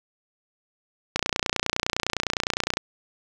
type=click train; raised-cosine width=0.2 ms; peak=-5 dBFS; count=49; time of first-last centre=1.16-2.771 s; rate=29.8 Hz; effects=none